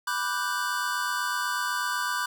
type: chord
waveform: square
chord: G major seventh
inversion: first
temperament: equal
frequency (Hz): 987.8 / 1174.7 / 1480 / 1568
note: B5 / D6 / F#6 / G6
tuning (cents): 0 / 0 / 0 / 0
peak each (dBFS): -33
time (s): 0.07-2.26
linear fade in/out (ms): 5
effects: none